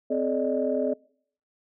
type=tone cluster; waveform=sine; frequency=259.6 / 427.2 / 578 / 618 Hz; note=C4 / G#4 / D5 / D#5; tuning=-13 / +49 / -28 / -12 cents; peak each=-28 dBFS; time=0.1-0.94 s; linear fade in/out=10 ms; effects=noise-tail reverb RT60 0.6 s tail -25 dB re dry + tanh soft clip ceiling -12 dBFS